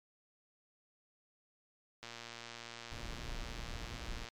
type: click train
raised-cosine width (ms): 0.2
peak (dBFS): -29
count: 265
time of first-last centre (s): 2.03-4.286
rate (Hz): 117
type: noise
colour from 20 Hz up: brown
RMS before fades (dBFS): -44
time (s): 2.91-4.26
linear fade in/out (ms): 10
effects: MP3 96 kbps